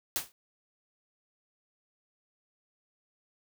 white noise with exponential decay, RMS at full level -27 dBFS, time 0.16-0.32 s, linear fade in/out 0 ms, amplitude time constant 33 ms, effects none

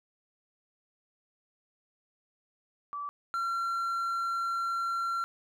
sine / triangle tone pair in turn, 1156 / 1365.6 Hz, D6 / F6, -28 / -39 cents, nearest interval minor third, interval 289 cents, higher second, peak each -34 / -27 dBFS, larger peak second, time 2.93-3.09 / 3.34-5.24 s, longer second, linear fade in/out 0 ms, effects none

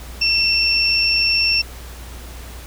sine tone pair together, 2689 / 5447 Hz, E7 / F8, +34 / -44 cents, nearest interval octave, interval 1222 cents, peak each -18 / -16 dBFS, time 0.21-1.62 s, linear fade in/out 10 ms, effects added 60 Hz sine -33 dBFS peak until 2.66 s + pink hiss -39 dBFS RMS until 2.66 s

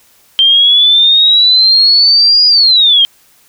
sine exponential two-way sweep, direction up then down, 3149 to 4923 to 3149 Hz, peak -4 dBFS, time 0.39-3.05 s, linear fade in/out 0 ms, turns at 2.47 s, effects white hiss -48 dBFS RMS until 3.48 s

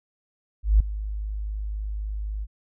sine tone with ADSR envelope, 51.91 Hz, G#1, in tune, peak -11 dBFS, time 0.63-2.47 s, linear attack 170 ms, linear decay 6 ms, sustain -16 dB, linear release 42 ms, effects none

